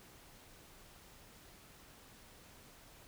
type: silence
effects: pink hiss -59 dBFS RMS until 3.07 s